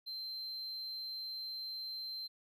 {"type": "tone", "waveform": "triangle", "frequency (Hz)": 4118, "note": "C8", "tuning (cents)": -28, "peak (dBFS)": -39, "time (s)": [0.06, 2.28], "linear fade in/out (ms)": 20, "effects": []}